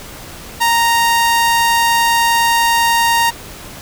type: tone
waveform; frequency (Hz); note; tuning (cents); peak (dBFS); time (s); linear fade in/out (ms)
sawtooth; 930; A#5; -4; -7; 0.6-3.31; 20
effects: pink hiss -33 dBFS RMS until 3.81 s